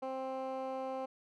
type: tone with band-pass filter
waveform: 15% pulse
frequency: 263.1 Hz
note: C4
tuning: 10 cents sharp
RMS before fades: -39 dBFS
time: 0.02-1.06 s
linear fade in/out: 10 ms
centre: 600 Hz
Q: 1.3
effects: none